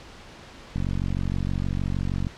click train, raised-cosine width 5 ms, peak -15 dBFS, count 71, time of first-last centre 0.76-2.269 s, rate 46.4 Hz, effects pink hiss -45 dBFS RMS until 2.37 s + low-pass 5000 Hz 12 dB/octave

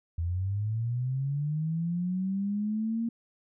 sine linear sweep, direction up, 81.6 to 233.1 Hz, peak -27 dBFS, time 0.18-3.09 s, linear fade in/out 5 ms, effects none

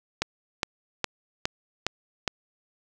click train, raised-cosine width 0.2 ms, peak -7 dBFS, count 6, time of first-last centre 0.22-2.278 s, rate 2.43 Hz, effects none

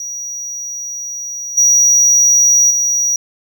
triangle tone with level steps, 5780 Hz, F#8, 41 cents flat, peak -21 / -6 / -11 dBFS, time 0-3.16 s, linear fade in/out 2 ms, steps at 1.57 / 2.7 s, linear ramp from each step 10 ms, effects none

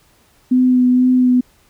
sine tone with vibrato, 251.8 Hz, B3, 34 cents sharp, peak -9 dBFS, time 0.51-1.41 s, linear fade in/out 10 ms, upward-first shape sine, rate 2.1 Hz, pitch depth 16 cents each way, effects pink hiss -54 dBFS RMS until 1.69 s

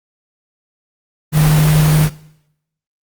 sine tone in noise, 153.1 Hz, D#3, 28 cents flat, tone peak -8 dBFS, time 1.32-2.1 s, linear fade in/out 50 ms, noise pink, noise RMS -19 dBFS, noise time 1.32-2.1 s, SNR +8 dB, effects noise-tail reverb RT60 0.8 s tail -21 dB re dry + Opus 32 kbps

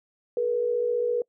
sine tone pair together, 427.8 / 482.8 Hz, A4 / B4, -49 / -39 cents, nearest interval major second, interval 210 cents, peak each -30 / -23 dBFS, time 0.37-1.22 s, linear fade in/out 2 ms, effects noise-tail reverb RT60 0.1 s tail -25 dB re dry

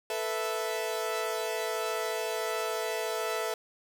sawtooth chord, A suspended second, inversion none, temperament equal, 440 / 493.9 / 659.3 Hz, A4 / B4 / E5, 0 / 0 / 0 cents, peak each -30 / -33 / -30 dBFS, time 0.1-3.54 s, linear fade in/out 2 ms, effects none

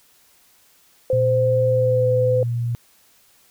sine tone with pitch glide, 517 to 507.8 Hz, C5 to B4, -21 to +48 cents, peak -16 dBFS, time 1.1-2.43 s, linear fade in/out 2 ms, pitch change -31 cents, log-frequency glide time 1.68-2.06 s
sine tone, 118.6 Hz, A#2, 30 cents sharp, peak -20 dBFS, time 1.13-2.75 s, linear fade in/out 0 ms
effects white hiss -56 dBFS RMS until 3.5 s

